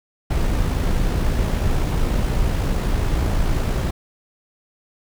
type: noise with amplitude modulation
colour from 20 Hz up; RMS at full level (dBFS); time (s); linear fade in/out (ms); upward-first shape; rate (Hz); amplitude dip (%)
brown; -18; 0.3-3.91; 10; sine; 56.1; 30
effects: none